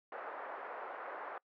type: band-pass noise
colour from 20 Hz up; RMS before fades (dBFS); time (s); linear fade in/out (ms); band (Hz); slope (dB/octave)
pink; -45; 0.12-1.38; 2; 500 to 1600; 24
effects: noise-tail reverb RT60 0.1 s tail -26 dB re dry